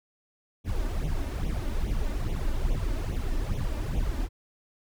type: noise with flanger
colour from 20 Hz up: brown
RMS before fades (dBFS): -28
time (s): 0.64-4.29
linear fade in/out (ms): 50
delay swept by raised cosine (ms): 0.31 to 3.41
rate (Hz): 2.4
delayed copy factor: +0.8
effects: none